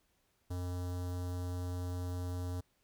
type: tone with notch filter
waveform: square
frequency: 89.5 Hz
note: F2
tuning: 43 cents sharp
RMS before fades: -38 dBFS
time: 0.5-2.61 s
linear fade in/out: 10 ms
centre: 2300 Hz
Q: 0.68
effects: pink hiss -75 dBFS RMS until 2.83 s